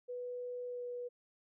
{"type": "tone with pitch glide", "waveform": "sine", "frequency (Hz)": [492.7, 488.4], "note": ["B4", "B4"], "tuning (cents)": [-4, -19], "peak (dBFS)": -39, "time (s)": [0.08, 1.09], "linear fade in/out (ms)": 20, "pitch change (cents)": -15, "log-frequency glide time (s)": [0.66, 0.84], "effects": []}